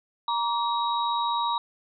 sine tone cluster, 941 / 1152 / 3817 Hz, A#5 / D6 / A#7, +16 / -34 / +40 cents, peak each -25 / -30 / -32 dBFS, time 0.28-1.58 s, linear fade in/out 2 ms, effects none

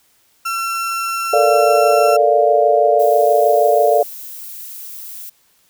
35% pulse tone, 1353 Hz, E6, 45 cents sharp, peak -17 dBFS, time 0.45-2.17 s, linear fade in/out 10 ms
sine chord, Bb major seventh, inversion third, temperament equal, 440 / 466.2 / 587.3 / 698.5 Hz, A4 / Bb4 / D5 / F5, 0 / 0 / 0 / 0 cents, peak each -16 / -20 / -14 / -14 dBFS, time 1.33-4.03 s, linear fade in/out 5 ms
violet noise, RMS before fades -32 dBFS, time 2.99-5.3 s, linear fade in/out 10 ms
effects white hiss -57 dBFS RMS until 5.69 s

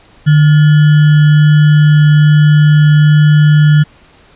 sine tone with sample-and-hold, 150.2 Hz, D3, 39 cents sharp, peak -3 dBFS, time 0.26-3.84 s, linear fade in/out 20 ms, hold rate 1575 Hz, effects pink hiss -44 dBFS RMS until 4.35 s + resampled to 8000 Hz

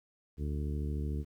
harmonic tone, 73.42 Hz, D2, in tune, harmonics 1 / 2 / 3 / 4 / 5 / 6, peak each -33 / -39 / -43 / -45 / -47 / -49 dBFS, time 0.37-1.25 s, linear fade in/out 50 ms, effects 11-bit

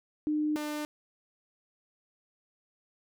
sine / sawtooth tone pair in turn, 302.7 / 299.7 Hz, D#4 / D4, -48 / +35 cents, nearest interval unison, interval 17 cents, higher first, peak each -26 / -29 dBFS, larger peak first, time 0.27-0.56 / 0.56-0.85 s, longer neither, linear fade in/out 0 ms, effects none

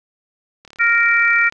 click train, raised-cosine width 0.2 ms, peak -24 dBFS, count 33, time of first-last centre 0.65-1.524 s, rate 36.6 Hz
harmonic tone, 466.2 Hz, A#4, in tune, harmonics 3 / 4 / 5, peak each -16 / -16 / -16 dBFS, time 0.79-1.5 s, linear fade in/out 20 ms
effects none

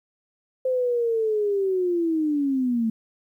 sine linear sweep, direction down, 520 to 219.7 Hz, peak -20 dBFS, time 0.65-2.9 s, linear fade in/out 5 ms, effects 10-bit

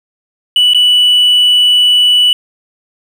triangle tone with dropouts, 2960 Hz, F#7, in tune, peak -3 dBFS, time 0.56-2.33 s, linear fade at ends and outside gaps 2 ms, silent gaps 0.735-0.746 s, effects tanh soft clip ceiling 0 dBFS + 7-bit

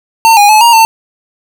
square tone with pitch steps, 905 / 820 / 860 / 939 / 897 Hz, A5 / G#5 / A5 / A#5 / A5, +48 / -22 / -40 / +12 / +33 cents, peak -3 dBFS, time 0.25-0.85 s, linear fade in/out 0 ms, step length 120 ms, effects none

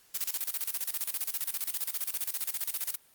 blue noise with tremolo, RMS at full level -31 dBFS, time 0.14-2.96 s, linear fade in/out 10 ms, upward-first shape square, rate 15 Hz, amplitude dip 80%, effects white hiss -62 dBFS RMS until 3.14 s + Opus 48 kbps

